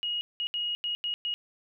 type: tone bursts at uneven times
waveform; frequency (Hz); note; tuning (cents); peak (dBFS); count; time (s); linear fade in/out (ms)
sine; 2885; F#7; -44; -28; 6; 0.03-0.21 / 0.4-0.47 / 0.54-0.75 / 0.84-0.95 / 1.04-1.14 / 1.25-1.34; 0
effects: none